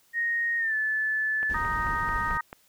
sine tone with pitch glide, 1864.7 to 1739.8 Hz, A#6 to A6, 0 to -20 cents, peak -24 dBFS, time 0.13-1.57 s, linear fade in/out 50 ms, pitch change -120 cents, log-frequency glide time 0.58-0.75 s
click train, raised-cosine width 0.5 ms, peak -23 dBFS, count 6, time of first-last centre 1.43-2.529 s, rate 4.55 Hz
brown noise, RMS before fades -35 dBFS, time 1.49-2.38 s, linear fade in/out 10 ms
harmonic tone, 311.1 Hz, D#4, in tune, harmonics 3 / 4 / 5 / 6, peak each -32 / -29 / -36 / -31 dBFS, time 1.54-2.41 s, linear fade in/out 5 ms
effects white hiss -63 dBFS RMS until 2.68 s

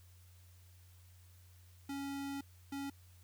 square tone bursts at uneven times, 278.3 Hz, C#4, 7 cents sharp, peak -40 dBFS, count 2, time 1.89-2.41 / 2.72-2.9 s, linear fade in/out 5 ms, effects added 90 Hz sine -58 dBFS peak until 3.23 s + white hiss -68 dBFS RMS until 3.23 s

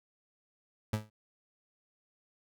30% pulse tone with exponential decay, 107.4 Hz, A2, 41 cents flat, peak -24 dBFS, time 0.93-1.1 s, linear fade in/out 5 ms, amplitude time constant 35 ms, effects none

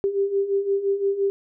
sine beating tone pair, 392 / 397.8 Hz, G4 / G4, 0 / +25 cents, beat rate 5.8 Hz, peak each -26 / -21 dBFS, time 0.04-1.3 s, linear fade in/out 0 ms, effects none

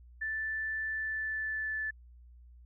sine tone with pitch glide, 1760 to 1745.8 Hz, A6 to A6, 0 to -14 cents, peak -32 dBFS, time 0.21-1.91 s, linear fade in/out 10 ms, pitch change -14 cents, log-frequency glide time 0.87-1.78 s, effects added 60 Hz sine -52 dBFS peak until 2.65 s

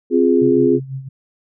sine chord, F minor, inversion second, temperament equal, 261.6 / 349.2 / 415.3 Hz, C4 / F4 / Ab4, 0 / 0 / 0 cents, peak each -15 dBFS, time 0.1-0.8 s, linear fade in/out 50 ms
sine tone with tremolo, 133.8 Hz, C3, 39 cents sharp, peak -22 dBFS, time 0.41-1.09 s, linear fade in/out 10 ms, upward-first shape sine, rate 6 Hz, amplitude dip 70%
effects none

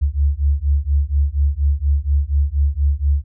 sine beating tone pair, 69.3 / 73.5 Hz, C#2 / D2, 0 / +2 cents, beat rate 4.2 Hz, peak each -17 dBFS, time 0.01-3.24 s, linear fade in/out 20 ms, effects none

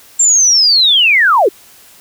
sine linear sweep, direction down, 7459 to 327.1 Hz, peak -6 dBFS, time 0.19-1.49 s, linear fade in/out 10 ms, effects white hiss -42 dBFS RMS until 2 s

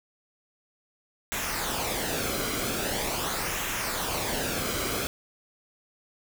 pink noise with flanger, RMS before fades -30 dBFS, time 1.32-5.07 s, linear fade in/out 0 ms, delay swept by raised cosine 0.21 to 1.13 ms, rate 0.43 Hz, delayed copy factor -0.55, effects none

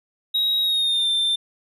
triangle tone with pitch glide, 3809 to 3575 Hz, A#7 to A7, +37 to +27 cents, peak -17 dBFS, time 0.34-1.36 s, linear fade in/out 10 ms, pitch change -110 cents, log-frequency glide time 0.61-1.08 s, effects none

